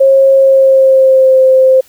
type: tone with pitch glide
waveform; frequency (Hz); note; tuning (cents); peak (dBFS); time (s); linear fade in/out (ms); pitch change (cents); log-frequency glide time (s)
sine; 540 to 523.1; C#5 to C5; -45 to -1; -3; 0-1.81; 10; -56; 0.33-1.4
effects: white hiss -45 dBFS RMS until 1.88 s